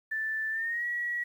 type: tone with pitch glide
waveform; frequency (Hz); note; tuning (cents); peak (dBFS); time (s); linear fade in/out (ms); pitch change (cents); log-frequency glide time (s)
sine; 1762 to 1921.5; A6 to B6; +2 to -48; -29; 0.11-1.24; 10; +150; 0.51-0.85
effects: 10-bit